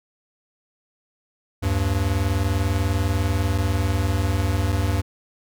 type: tone pair together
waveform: square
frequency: 77.5 / 97.64 Hz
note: D#2 / G2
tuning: -6 / -6 cents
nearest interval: major third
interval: 400 cents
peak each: -24 / -22 dBFS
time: 1.62-5.02 s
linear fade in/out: 20 ms
effects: none